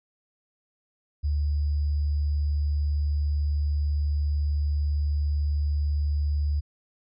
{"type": "tone with sample-and-hold", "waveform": "sine", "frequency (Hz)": 73.5, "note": "D2", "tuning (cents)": 2, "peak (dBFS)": -22, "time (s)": [1.23, 6.61], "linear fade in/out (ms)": 20, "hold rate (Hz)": 4900, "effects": ["resampled to 16000 Hz"]}